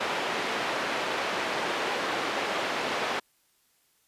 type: band-pass noise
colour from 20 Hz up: pink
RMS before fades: -30 dBFS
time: 0-3.2 s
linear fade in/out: 10 ms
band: 410 to 3100 Hz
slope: 12 dB/octave
effects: white hiss -68 dBFS RMS until 4.07 s + resampled to 32000 Hz